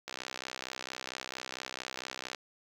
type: click train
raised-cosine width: 0.2 ms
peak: -20 dBFS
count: 147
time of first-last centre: 0.08-2.347 s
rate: 64.4 Hz
effects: high-pass 200 Hz 12 dB/octave + 8-bit

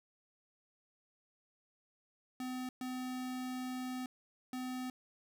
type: tone bursts at uneven times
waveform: square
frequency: 254.4 Hz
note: C4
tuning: 48 cents flat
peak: -39 dBFS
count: 3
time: 2.4-2.69 / 2.81-4.06 / 4.53-4.9 s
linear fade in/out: 2 ms
effects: none

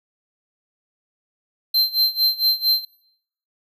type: tone with tremolo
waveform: square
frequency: 4123 Hz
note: C8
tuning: 26 cents flat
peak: -14 dBFS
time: 1.74-2.85 s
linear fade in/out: 5 ms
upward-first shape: sine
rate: 4.4 Hz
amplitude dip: 90%
effects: noise-tail reverb RT60 0.7 s tail -20 dB re dry

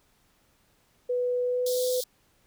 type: tone with pitch glide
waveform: sine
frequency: 493.9 to 502.8 Hz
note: B4 to B4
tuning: 0 to +31 cents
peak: -24 dBFS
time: 1.09-2.01 s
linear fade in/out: 10 ms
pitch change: +31 cents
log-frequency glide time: 1.44-1.85 s
type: high-pass noise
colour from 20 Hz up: pink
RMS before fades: -35 dBFS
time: 1.66-2.04 s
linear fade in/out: 5 ms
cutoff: 3400 Hz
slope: 96 dB/octave
effects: pink hiss -66 dBFS RMS until 2.46 s

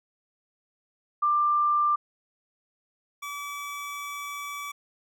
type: tone pair in turn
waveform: sine / 25% pulse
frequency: 1187 / 1148.6 Hz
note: D6 / D6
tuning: +18 / -39 cents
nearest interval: minor second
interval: 57 cents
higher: first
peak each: -20 / -30 dBFS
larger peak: first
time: 1.22-1.96 / 3.22-4.72 s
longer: second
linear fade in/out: 10 ms
effects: none

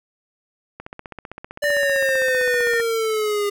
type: click train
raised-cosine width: 0.5 ms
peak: -19 dBFS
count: 32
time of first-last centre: 0.8-2.8 s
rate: 15.5 Hz
type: exponential sweep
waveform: square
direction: down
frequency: 587.3 to 404.9 Hz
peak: -20 dBFS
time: 1.62-3.5 s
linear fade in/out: 10 ms
type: tone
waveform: sine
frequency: 1822 Hz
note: A#6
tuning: 40 cents flat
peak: -20 dBFS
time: 1.64-2.81 s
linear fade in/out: 5 ms
effects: none

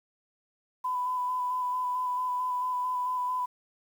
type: tone with vibrato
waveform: sine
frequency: 1000 Hz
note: B5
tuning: 21 cents sharp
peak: -27 dBFS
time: 0.84-3.46 s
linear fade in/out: 10 ms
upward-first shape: square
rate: 4.5 Hz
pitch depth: 14 cents each way
effects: 9-bit

